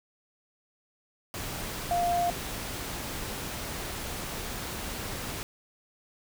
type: tone in noise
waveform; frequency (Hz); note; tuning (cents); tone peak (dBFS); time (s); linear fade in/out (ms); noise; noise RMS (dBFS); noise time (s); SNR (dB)
sine; 698.5; F5; 0; -24; 1.91-2.3; 0; pink; -36; 1.34-5.43; +9
effects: none